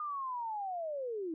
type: linear sweep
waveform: sine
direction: down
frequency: 1226 to 308 Hz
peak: -35 dBFS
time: 0-1.34 s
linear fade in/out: 2 ms
effects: none